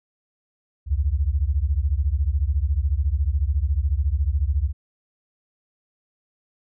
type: beating tone pair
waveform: sine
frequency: 65.41 / 79.41 Hz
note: C2 / D#2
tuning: 0 / +36 cents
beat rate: 14 Hz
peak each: -21 / -22 dBFS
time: 0.86-4.73 s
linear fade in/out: 50 ms
effects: none